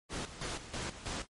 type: noise with tremolo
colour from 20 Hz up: pink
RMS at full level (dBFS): -38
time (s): 0.09-1.27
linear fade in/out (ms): 50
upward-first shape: square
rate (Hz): 3.1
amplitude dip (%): 70
effects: low-pass 9000 Hz 12 dB/octave + MP3 48 kbps